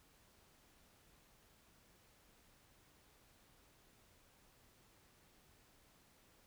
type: silence
effects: pink hiss -69 dBFS RMS until 6.46 s